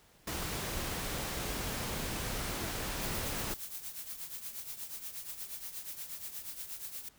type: noise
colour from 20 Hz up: pink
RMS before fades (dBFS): -37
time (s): 0.27-3.54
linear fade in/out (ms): 5
type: noise with tremolo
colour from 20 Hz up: blue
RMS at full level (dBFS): -40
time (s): 3.01-7.09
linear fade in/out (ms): 10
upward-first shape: triangle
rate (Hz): 8.4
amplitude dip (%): 75
effects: pink hiss -63 dBFS RMS until 7.18 s